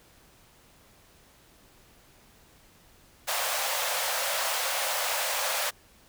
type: high-pass noise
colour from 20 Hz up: pink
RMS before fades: -29 dBFS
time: 3.27-5.71 s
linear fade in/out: 20 ms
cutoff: 510 Hz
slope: 96 dB/octave
effects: pink hiss -58 dBFS RMS until 6.08 s